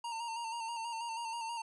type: tone with vibrato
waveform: square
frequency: 921 Hz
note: A#5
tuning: 21 cents flat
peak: -38 dBFS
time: 0.04-1.62 s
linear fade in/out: 5 ms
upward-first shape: square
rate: 6.2 Hz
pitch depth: 37 cents each way
effects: resampled to 24000 Hz